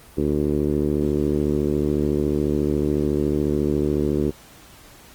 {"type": "tone with low-pass filter", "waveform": "10% pulse", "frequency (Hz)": 74, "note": "D2", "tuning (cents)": 14, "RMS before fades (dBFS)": -21, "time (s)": [0.17, 4.31], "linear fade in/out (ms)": 10, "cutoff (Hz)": 380, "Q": 2.5, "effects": ["pink hiss -47 dBFS RMS until 5.14 s", "Opus 24 kbps"]}